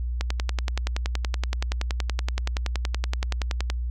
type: click train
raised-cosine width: 0.2 ms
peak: -10 dBFS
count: 38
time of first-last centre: 0.21-3.701 s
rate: 10.6 Hz
effects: added 60 Hz sine -25 dBFS peak until 3.9 s